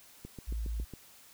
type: click train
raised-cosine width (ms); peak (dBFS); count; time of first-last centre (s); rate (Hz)
3; -30; 6; 0.25-0.937; 7.28
type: tone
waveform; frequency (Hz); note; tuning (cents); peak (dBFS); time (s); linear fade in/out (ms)
sine; 55.9; A1; +28; -32; 0.47-0.85; 20
effects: white hiss -57 dBFS RMS until 1.33 s